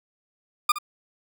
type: tone with echo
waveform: 40% pulse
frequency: 1208 Hz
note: D6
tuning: 48 cents sharp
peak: -15 dBFS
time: 0.69-0.72 s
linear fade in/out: 5 ms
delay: 66 ms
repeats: 1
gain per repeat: -13 dB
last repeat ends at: 0.786 s
effects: none